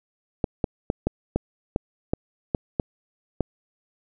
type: clicks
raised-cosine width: 2 ms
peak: -8 dBFS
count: 10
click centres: 0.442 / 0.642 / 0.901 / 1.07 / 1.36 / 1.761 / 2.135 / 2.548 / 2.798 / 3.407 s
effects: none